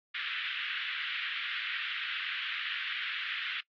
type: band-pass noise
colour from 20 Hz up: white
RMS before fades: -36 dBFS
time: 0.14-3.61 s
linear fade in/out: 10 ms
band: 1400 to 3400 Hz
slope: 48 dB/octave
effects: noise-tail reverb RT60 0.1 s tail -22 dB re dry + AAC 48 kbps